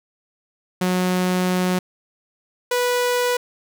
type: tone pair in turn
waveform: sawtooth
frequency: 182.5 / 491.2 Hz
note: F#3 / B4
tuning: -24 / -9 cents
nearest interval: octave + perfect fourth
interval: 1715 cents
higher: second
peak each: -14 dBFS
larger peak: neither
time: 0.81-1.79 / 2.71-3.37 s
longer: first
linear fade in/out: 5 ms
effects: none